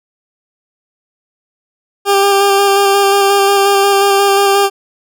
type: tone with vibrato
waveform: 20% pulse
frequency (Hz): 397.6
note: G4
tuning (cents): +25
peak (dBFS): -3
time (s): 2.05-4.7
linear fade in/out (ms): 50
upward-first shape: square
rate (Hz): 5.6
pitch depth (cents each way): 14
effects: none